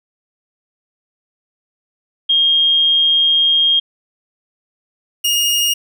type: tone pair in turn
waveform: sine / sawtooth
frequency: 3232 / 2852 Hz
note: G#7 / F7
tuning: -48 / +36 cents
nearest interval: major second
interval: 216 cents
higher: first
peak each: -10 dBFS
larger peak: neither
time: 2.29-3.8 / 5.24-5.74 s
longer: first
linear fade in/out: 10 ms
effects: none